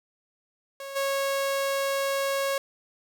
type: tone with level steps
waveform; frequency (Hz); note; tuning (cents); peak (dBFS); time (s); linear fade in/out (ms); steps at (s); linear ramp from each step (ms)
sawtooth; 550; C#5; -14; -32 / -21; 0.8-2.58; 2; 0.95; 20
effects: none